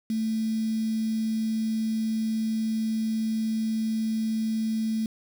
sine tone with quantisation, 220.9 Hz, A3, 7 cents sharp, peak -24 dBFS, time 0.1-5.06 s, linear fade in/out 2 ms, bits 7, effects none

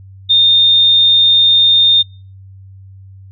sine tone, 3644 Hz, A#7, 40 cents flat, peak -6 dBFS, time 0.29-2.03 s, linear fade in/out 20 ms, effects noise-tail reverb RT60 0.4 s tail -25 dB re dry + added 96 Hz sine -34 dBFS peak until 3.31 s

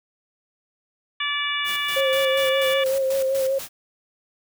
harmonic tone, 579 Hz, D5, 25 cents flat, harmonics 2 / 3 / 4 / 5 / 6, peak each -30 / -29 / -28 / -29 / -29 dBFS, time 1.2-2.84 s, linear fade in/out 5 ms
white noise with tremolo, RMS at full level -34 dBFS, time 1.64-3.69 s, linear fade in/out 50 ms, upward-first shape square, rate 4.1 Hz, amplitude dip 70%
sine tone with vibrato, 535 Hz, C5, 38 cents sharp, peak -19 dBFS, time 1.96-3.59 s, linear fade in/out 10 ms, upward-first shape sine, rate 5.2 Hz, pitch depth 30 cents each way
effects none

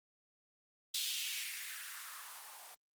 violet noise with band-pass filter sweep, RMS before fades -43 dBFS, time 0.94-2.75 s, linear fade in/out 5 ms, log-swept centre 3600 to 710 Hz, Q 2.7, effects Opus 24 kbps

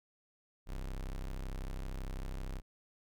40% pulse tone, 32.7 Hz, C1, in tune, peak -37 dBFS, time 0.66-2.62 s, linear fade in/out 50 ms, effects none

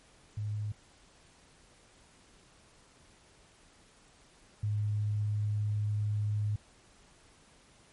sine tone pair in turn, 105.2 / 104.79 Hz, G#2 / G#2, +23 / +16 cents, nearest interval unison, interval 7 cents, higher first, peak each -32 / -28 dBFS, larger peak second, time 0.37-0.72 / 4.63-6.56 s, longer second, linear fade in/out 5 ms, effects pink hiss -61 dBFS RMS until 7.92 s + MP3 48 kbps

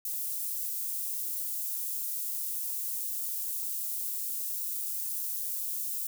white high-pass noise, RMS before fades -34 dBFS, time 0.05-6.07 s, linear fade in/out 2 ms, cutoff 11000 Hz, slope 12 dB/octave, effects none

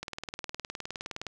click train, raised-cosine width 0.2 ms, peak -19 dBFS, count 25, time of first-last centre 0.03-1.267 s, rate 19.4 Hz, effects none

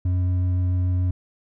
sine tone with hard clipping, 90.7 Hz, F#2, 34 cents flat, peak -20 dBFS, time 0.05-1.11 s, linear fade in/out 5 ms, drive 4 dB, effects none

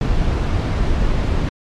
brown noise, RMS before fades -17 dBFS, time 0.01-1.49 s, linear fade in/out 2 ms, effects low-pass 5000 Hz 12 dB/octave + MP3 64 kbps

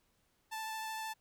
sawtooth tone with vibrato, 880 Hz, A5, in tune, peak -35 dBFS, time 0.51-1.14 s, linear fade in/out 20 ms, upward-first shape triangle, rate 13 Hz, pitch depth 13 cents each way, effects pink hiss -75 dBFS RMS until 1.2 s

